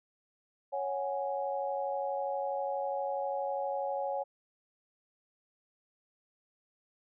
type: chord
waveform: sine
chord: C# suspended fourth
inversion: none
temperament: just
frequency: 554.4 / 739.2 / 831.5 Hz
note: C#5 / F#5 / G#5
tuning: 0 / -2 / +2 cents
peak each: -34 / -38 / -36 dBFS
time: 0.72-4.24 s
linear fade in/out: 20 ms
effects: none